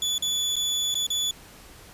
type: tone with dropouts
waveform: 30% pulse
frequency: 3447 Hz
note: A7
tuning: 36 cents flat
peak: -21 dBFS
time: 0.02-1.31 s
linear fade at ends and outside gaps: 2 ms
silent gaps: 0.181-0.223 / 0.557-0.565 / 0.943-0.953 / 1.067-1.103 s
effects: pink hiss -48 dBFS RMS until 1.93 s + resampled to 32000 Hz